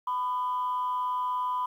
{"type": "tone pair together", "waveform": "sine", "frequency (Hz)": [1000, 1217.1], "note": ["B5", "D#6"], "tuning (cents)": [21, -39], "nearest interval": "minor third", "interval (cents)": 340, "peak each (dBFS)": [-26, -35], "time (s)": [0.07, 1.66], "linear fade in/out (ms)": 5, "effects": ["tanh soft clip ceiling -22 dBFS", "10-bit"]}